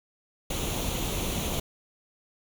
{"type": "noise with comb filter", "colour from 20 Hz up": "pink", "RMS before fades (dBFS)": -30, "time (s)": [0.5, 1.6], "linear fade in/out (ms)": 5, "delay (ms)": 0.3, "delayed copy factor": 0.6, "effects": []}